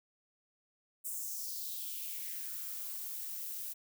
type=noise with high-pass filter sweep; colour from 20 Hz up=violet; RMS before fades=-41 dBFS; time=1.04-3.74 s; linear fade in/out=20 ms; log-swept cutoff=8500 to 340 Hz; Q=2.9; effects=none